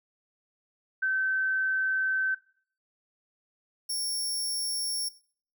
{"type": "tone pair in turn", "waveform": ["sine", "20% pulse"], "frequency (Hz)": [1539, 5484], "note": ["G6", "F8"], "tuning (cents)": [-32, -32], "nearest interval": "octave + minor seventh", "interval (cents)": 2200, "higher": "second", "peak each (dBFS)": -24, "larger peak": "neither", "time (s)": [[1.02, 2.35], [3.89, 5.09]], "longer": "first", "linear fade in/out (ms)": 10, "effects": ["noise-tail reverb RT60 0.5 s tail -19 dB re dry"]}